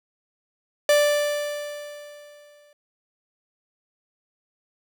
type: tone with exponential decay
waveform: 45% pulse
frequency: 587.3 Hz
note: D5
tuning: in tune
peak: -14 dBFS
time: 0.89-2.73 s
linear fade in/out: 2 ms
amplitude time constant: 400 ms
effects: none